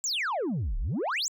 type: exponential two-way sweep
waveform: sine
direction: down then up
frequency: 7720 to 31.55 to 7720 Hz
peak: -24 dBFS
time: 0.04-1.28 s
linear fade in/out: 0 ms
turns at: 0.78 s
effects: tanh soft clip ceiling -26 dBFS